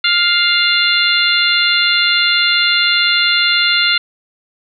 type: harmonic tone with a mistuned harmonic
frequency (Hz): 701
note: F5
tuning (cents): +6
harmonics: 2 / 3 / 4 / 5 / 6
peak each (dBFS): -17 / -17 / -17 / -17 / -17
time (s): 0.04-3.98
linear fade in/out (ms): 5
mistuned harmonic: 6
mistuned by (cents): -33
effects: none